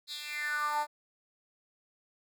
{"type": "tone with high-pass filter sweep", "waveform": "10% pulse", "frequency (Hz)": 297.5, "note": "D4", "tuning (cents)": 22, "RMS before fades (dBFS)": -34, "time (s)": [0.07, 0.87], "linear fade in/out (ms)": 50, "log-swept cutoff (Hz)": [4100, 730], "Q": 6.2, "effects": []}